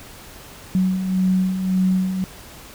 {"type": "beating tone pair", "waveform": "sine", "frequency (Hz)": [185, 186.8], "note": ["F#3", "F#3"], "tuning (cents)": [0, 17], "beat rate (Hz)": 1.8, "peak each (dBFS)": [-25, -17], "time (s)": [0.75, 2.24], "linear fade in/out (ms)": 0, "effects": ["pink hiss -41 dBFS RMS until 2.74 s"]}